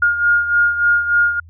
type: beating tone pair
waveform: sine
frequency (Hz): 1420 / 1423.4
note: F6 / F6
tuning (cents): +28 / +33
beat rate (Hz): 3.4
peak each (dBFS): -13 / -19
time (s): 0.02-1.4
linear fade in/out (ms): 5
effects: added 83 Hz sine -39 dBFS peak until 1.49 s